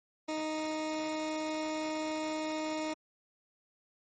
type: tone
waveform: 20% pulse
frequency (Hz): 311.1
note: D#4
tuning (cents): 0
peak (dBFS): -28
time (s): 0.28-2.94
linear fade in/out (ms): 10
effects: MP3 32 kbps